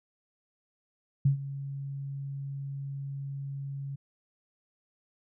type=tone with ADSR envelope; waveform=sine; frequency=138.59 Hz; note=C#3; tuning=in tune; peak=-18 dBFS; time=1.25-3.96 s; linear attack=7 ms; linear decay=110 ms; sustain=-16 dB; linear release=11 ms; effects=none